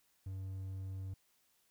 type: tone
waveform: triangle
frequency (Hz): 95.3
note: G2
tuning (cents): -48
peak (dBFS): -38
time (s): 0.26-1.14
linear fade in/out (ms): 5
effects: white hiss -74 dBFS RMS until 1.7 s